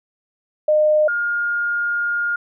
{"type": "tone pair in turn", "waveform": "sine", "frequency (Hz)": [610, 1417.7], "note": ["D#5", "F6"], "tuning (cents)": [-34, 26], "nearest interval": "octave + minor third", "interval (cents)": 1460, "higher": "second", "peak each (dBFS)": [-12, -18], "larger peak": "first", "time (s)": [[0.68, 1.08], [1.08, 2.36]], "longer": "second", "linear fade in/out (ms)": 5, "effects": []}